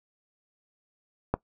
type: click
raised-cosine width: 1 ms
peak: -10 dBFS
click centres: 1.34 s
effects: noise-tail reverb RT60 0.1 s tail -20 dB re dry